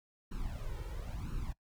brown noise with flanger, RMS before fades -39 dBFS, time 0.31-1.53 s, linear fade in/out 10 ms, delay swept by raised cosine 0.72 to 2.22 ms, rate 0.98 Hz, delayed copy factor +0.9, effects noise-tail reverb RT60 0.1 s tail -21 dB re dry

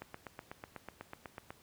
click train, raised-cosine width 0.5 ms, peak -28 dBFS, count 13, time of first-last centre 0.02-1.505 s, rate 8.08 Hz, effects pink hiss -63 dBFS RMS until 1.62 s + high-pass 60 Hz 12 dB/octave

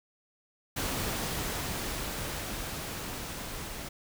pink noise with level ramp, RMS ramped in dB -32 to -40 dBFS, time 0.76-3.89 s, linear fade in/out 10 ms, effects none

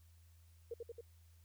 sine tone with echo, 466.2 Hz, A#4, in tune, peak -40 dBFS, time 0.71-0.74 s, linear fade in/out 5 ms, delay 90 ms, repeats 3, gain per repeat -2 dB, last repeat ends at 1.01 s, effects added 83 Hz sine -61 dBFS peak until 1.44 s + white hiss -74 dBFS RMS until 1.44 s

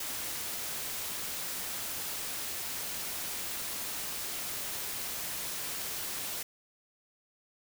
white noise, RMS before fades -37 dBFS, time 0-6.43 s, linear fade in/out 5 ms, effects none

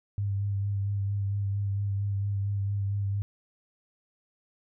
sine tone with vibrato, 100 Hz, G2, 35 cents sharp, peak -26 dBFS, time 0.18-3.22 s, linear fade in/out 0 ms, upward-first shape sine, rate 4.4 Hz, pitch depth 24 cents each way, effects none

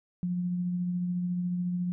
sine tone with tremolo, 178 Hz, F3, 33 cents sharp, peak -26 dBFS, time 0.23-1.92 s, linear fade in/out 0 ms, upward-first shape triangle, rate 14 Hz, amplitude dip 30%, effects none

